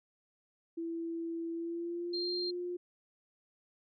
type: tone with pitch glide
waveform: sine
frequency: 332.6 to 354.4 Hz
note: E4 to F4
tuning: +16 to +25 cents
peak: -35 dBFS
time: 0.77-2.77 s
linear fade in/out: 10 ms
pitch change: +109 cents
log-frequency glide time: 1.52-2.32 s
type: tone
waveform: sine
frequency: 4186 Hz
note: C8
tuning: in tune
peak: -35 dBFS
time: 2.13-2.51 s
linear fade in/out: 10 ms
effects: none